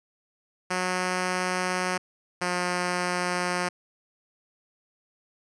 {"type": "tone pair in turn", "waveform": "5% pulse", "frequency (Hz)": [182.7, 178.73], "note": ["F#3", "F3"], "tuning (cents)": [-22, 40], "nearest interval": "unison", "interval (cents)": 38, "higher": "first", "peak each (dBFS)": -14, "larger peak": "neither", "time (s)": [[0.7, 1.98], [2.41, 3.69]], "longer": "neither", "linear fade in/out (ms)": 10, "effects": ["resampled to 22050 Hz"]}